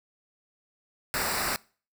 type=noise with comb filter; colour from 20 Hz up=pink; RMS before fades=-29 dBFS; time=1.14-1.56 s; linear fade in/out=0 ms; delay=0.31 ms; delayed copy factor=-0.75; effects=noise-tail reverb RT60 0.4 s tail -23 dB re dry